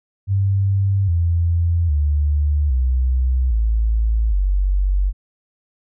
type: tone with pitch steps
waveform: sine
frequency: 98 / 84.82 / 73.42 / 63.55 / 55 / 47.61 Hz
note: G2 / E2 / D2 / C2 / A1 / G1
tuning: 0 / +50 / 0 / -50 / 0 / -50 cents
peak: -14 dBFS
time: 0.27-5.13 s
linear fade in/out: 50 ms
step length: 810 ms
effects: none